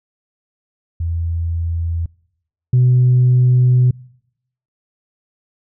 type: tone pair in turn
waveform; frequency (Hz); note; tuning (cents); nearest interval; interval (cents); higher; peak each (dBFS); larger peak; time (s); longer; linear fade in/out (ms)
sine; 83.7 / 125.41; E2 / B2; +27 / +27; perfect fifth; 700; second; -17 / -7; second; 1-2.06 / 2.73-3.91; second; 5
effects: noise-tail reverb RT60 0.8 s tail -26 dB re dry + tanh soft clip ceiling -6 dBFS